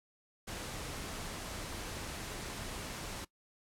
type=noise; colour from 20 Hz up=pink; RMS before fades=-42 dBFS; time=0.47-3.25 s; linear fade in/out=10 ms; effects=noise-tail reverb RT60 0.1 s tail -20 dB re dry + low-pass 11000 Hz 12 dB/octave